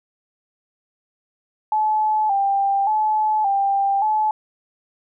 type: tone with vibrato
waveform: sine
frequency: 825 Hz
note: G#5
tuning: 12 cents flat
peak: -16 dBFS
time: 1.72-4.31 s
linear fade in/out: 2 ms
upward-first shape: square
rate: 0.87 Hz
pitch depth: 72 cents each way
effects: none